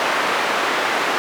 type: band-pass noise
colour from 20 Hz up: white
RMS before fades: -20 dBFS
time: 0-1.18 s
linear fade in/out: 0 ms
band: 350 to 1800 Hz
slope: 12 dB/octave
effects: none